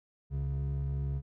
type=tone pair together; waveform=triangle; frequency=68.47 / 138.3 Hz; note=C#2 / C#3; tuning=-21 / -4 cents; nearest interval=octave; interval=1217 cents; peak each=-30 / -30 dBFS; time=0.3-1.22 s; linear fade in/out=50 ms; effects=tanh soft clip ceiling -25 dBFS